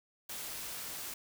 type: noise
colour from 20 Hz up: white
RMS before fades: -42 dBFS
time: 0.29-1.14 s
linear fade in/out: 5 ms
effects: none